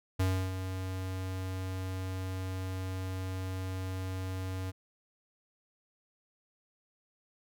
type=tone with ADSR envelope; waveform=square; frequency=93.7 Hz; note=F#2; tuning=22 cents sharp; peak=-26 dBFS; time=0.19-4.72 s; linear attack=11 ms; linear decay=310 ms; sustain=-9 dB; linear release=27 ms; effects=none